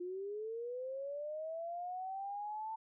sine linear sweep, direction up, 349.2 to 893 Hz, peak -39 dBFS, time 0-2.76 s, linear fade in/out 10 ms, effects none

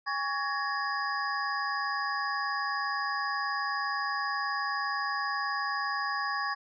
sine tone cluster, 814 / 1120 / 1682 / 1841 / 4934 Hz, G#5 / C#6 / G#6 / A#6 / D#8, -35 / +18 / +22 / -22 / -15 cents, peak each -37 / -32 / -34 / -39 / -40 dBFS, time 0.06-6.55 s, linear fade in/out 20 ms, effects none

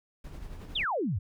brown noise with tremolo, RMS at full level -40 dBFS, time 0.24-0.85 s, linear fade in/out 5 ms, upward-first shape sine, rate 11 Hz, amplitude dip 45%
sine exponential sweep, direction down, 3900 to 78.8 Hz, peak -27 dBFS, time 0.75-1.19 s, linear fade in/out 10 ms
effects none

